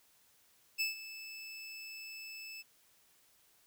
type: tone with ADSR envelope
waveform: 25% pulse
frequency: 2625 Hz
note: E7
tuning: 8 cents flat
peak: -26 dBFS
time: 0.78-2.63 s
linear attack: 26 ms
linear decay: 140 ms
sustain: -15 dB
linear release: 25 ms
effects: white hiss -68 dBFS RMS until 3.66 s